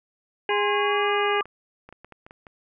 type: harmonic tone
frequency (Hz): 410.7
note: G#4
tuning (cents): -19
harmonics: 1 / 2 / 4 / 5 / 6 / 7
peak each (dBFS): -24 / -27 / -30 / -31 / -32 / -32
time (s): 0.49-1.41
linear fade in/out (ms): 2
type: tone with pitch glide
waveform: sine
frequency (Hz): 1046.5 to 1188.3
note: C6 to D6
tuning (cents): 0 to +20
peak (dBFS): -27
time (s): 0.5-1.43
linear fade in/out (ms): 10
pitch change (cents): +220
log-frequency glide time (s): 0.6-1.11
type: clicks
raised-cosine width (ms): 0.5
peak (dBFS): -29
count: 8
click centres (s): 1.456 / 1.89 / 1.926 / 2.046 / 2.123 / 2.265 / 2.309 / 2.468
effects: none